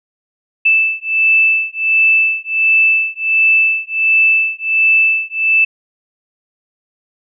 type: beating tone pair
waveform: sine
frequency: 2637 / 2638.4 Hz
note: E7 / E7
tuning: 0 / +1 cents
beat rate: 1.4 Hz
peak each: -13 dBFS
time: 0.65-5.65 s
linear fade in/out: 10 ms
effects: none